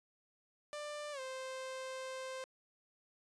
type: tone with pitch glide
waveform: sawtooth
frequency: 593 to 522.2 Hz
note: D5 to C5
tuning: +17 to -3 cents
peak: -38 dBFS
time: 0.73-2.44 s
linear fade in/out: 0 ms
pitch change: -220 cents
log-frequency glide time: 1.12-1.2 s
effects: resampled to 22050 Hz